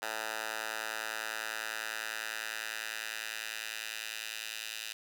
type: tone with high-pass filter sweep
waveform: 10% pulse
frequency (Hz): 110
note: A2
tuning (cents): 0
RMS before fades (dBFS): -39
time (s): 0.02-4.93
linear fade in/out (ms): 5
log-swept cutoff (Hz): 1000 to 2800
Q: 1.4
effects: none